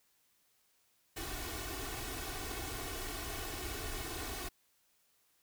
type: noise with comb filter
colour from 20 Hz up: pink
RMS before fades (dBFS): -41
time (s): 1.16-4.49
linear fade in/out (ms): 10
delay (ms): 2.7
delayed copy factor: +0.85
effects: white hiss -73 dBFS RMS until 5.42 s